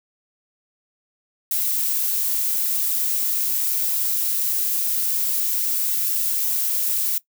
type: noise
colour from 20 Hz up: violet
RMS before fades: -22 dBFS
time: 1.51-7.18 s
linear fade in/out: 2 ms
effects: noise-tail reverb RT60 0.1 s tail -19 dB re dry